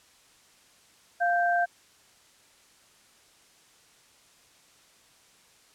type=tone pair together; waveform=sine; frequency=698.5 / 1568.1 Hz; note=F5 / G6; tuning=0 / 0 cents; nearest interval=octave + major second; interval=1400 cents; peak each=-23 / -27 dBFS; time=1.2-1.66 s; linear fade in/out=20 ms; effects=white hiss -59 dBFS RMS until 5.74 s + low-pass 9000 Hz 12 dB/octave